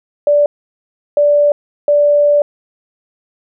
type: tone bursts at uneven times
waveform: sine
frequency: 584 Hz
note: D5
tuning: 10 cents flat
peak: -7 dBFS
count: 3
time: 0.27-0.46 / 1.17-1.52 / 1.88-2.42 s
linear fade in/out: 2 ms
effects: none